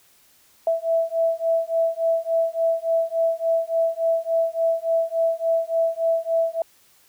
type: beating tone pair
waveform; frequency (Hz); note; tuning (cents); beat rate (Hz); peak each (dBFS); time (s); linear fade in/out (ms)
sine; 658 / 661.5; E5 / E5; -3 / +6; 3.5; -22 / -22; 0.67-6.62; 2
effects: white hiss -57 dBFS RMS until 7.08 s